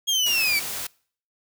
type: linear sweep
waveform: 30% pulse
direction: down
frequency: 3291 to 2243 Hz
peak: -17 dBFS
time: 0.07-0.6 s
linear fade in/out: 20 ms
type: noise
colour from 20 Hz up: white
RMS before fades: -31 dBFS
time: 0.26-0.87 s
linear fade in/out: 5 ms
effects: noise-tail reverb RT60 0.5 s tail -24 dB re dry